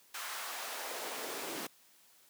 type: noise with high-pass filter sweep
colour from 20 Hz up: pink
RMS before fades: -41 dBFS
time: 0.14-1.67 s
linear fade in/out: 5 ms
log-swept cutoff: 1300 to 280 Hz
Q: 1.4
effects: white hiss -64 dBFS RMS until 2.29 s + high-pass 150 Hz 12 dB/octave